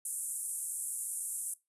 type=band-pass noise; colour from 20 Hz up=pink; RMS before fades=-38 dBFS; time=0.05-1.54 s; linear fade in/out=5 ms; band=8400 to 11000 Hz; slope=48 dB/octave; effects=noise-tail reverb RT60 0.2 s tail -19 dB re dry + resampled to 32000 Hz

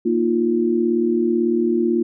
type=chord; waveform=sine; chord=Bb suspended fourth; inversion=none; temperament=equal; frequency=233.1 / 311.1 / 349.2 Hz; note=Bb3 / Eb4 / F4; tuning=0 / 0 / 0 cents; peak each=-20 / -24 / -18 dBFS; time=0.05-2.03 s; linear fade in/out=10 ms; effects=none

